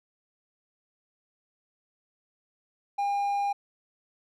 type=tone; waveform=triangle; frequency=806 Hz; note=G5; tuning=48 cents sharp; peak=-23 dBFS; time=2.98-3.53 s; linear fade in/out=10 ms; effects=none